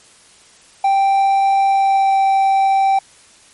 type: tone with pitch glide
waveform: triangle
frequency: 784 to 778.6 Hz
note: G5 to G5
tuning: 0 to -12 cents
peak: -9 dBFS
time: 0.84-2.99 s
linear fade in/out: 5 ms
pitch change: -12 cents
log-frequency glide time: 1.68-2.17 s
effects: white hiss -47 dBFS RMS until 3.53 s + MP3 48 kbps